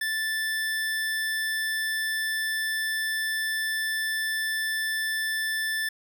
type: tone pair together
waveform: square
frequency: 1760 / 3520 Hz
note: A6 / A7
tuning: 0 / 0 cents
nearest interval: octave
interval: 1200 cents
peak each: -27 / -37 dBFS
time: 0.01-5.89 s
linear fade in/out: 5 ms
effects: none